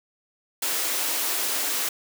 white high-pass noise, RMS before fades -26 dBFS, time 0.62-1.89 s, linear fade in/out 5 ms, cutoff 250 Hz, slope 96 dB/octave, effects none

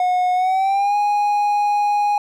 triangle tone with pitch glide, 727 to 825.5 Hz, F#5 to G#5, -31 to -11 cents, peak -13 dBFS, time 0-2.18 s, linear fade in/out 2 ms, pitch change +220 cents, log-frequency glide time 0.34-0.96 s, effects none

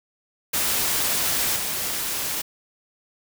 white noise with level steps, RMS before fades -23 / -27 dBFS, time 0.53-2.42 s, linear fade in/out 10 ms, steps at 1.56 s, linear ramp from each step 5 ms, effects none

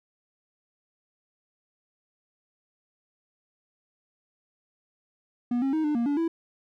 triangle tone with pitch steps, 242.2 / 270.6 / 314.5 / 299.1 / 235.2 / 287.6 / 330.6 Hz, B3 / C#4 / D#4 / D4 / A#3 / D4 / E4, -34 / -42 / +19 / +32 / +16 / -36 / +5 cents, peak -21 dBFS, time 5.51-6.28 s, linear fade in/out 5 ms, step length 110 ms, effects none

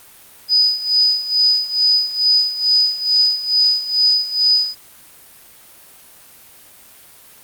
sine tone with tremolo, 4978 Hz, D#8, in tune, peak -9 dBFS, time 0.48-4.75 s, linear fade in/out 50 ms, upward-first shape sine, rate 2.3 Hz, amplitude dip 75%, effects white hiss -44 dBFS RMS until 7.43 s + Opus 32 kbps

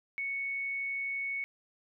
sine tone, 2217 Hz, C#7, in tune, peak -32 dBFS, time 0.18-1.44 s, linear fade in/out 0 ms, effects none

